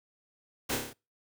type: noise with echo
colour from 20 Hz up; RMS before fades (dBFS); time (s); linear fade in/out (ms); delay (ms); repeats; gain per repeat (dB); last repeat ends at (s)
pink; -31; 0.69-0.76; 10; 29; 6; -3; 0.934
effects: noise-tail reverb RT60 0.3 s tail -26 dB re dry + high-pass 80 Hz 12 dB/octave